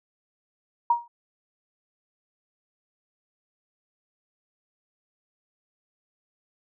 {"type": "tone with exponential decay", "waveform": "sine", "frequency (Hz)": 946, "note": "A#5", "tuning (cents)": 25, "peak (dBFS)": -14, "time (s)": [0.9, 1.08], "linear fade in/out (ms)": 5, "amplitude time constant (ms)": 38, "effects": []}